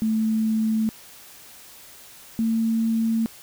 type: tone pair in turn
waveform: sine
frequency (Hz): 220 / 225.5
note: A3 / A3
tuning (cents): 0 / +43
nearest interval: unison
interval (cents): 43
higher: second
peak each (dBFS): -19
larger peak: neither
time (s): 0.02-0.89 / 2.39-3.26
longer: neither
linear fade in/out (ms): 0
effects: white hiss -46 dBFS RMS until 3.42 s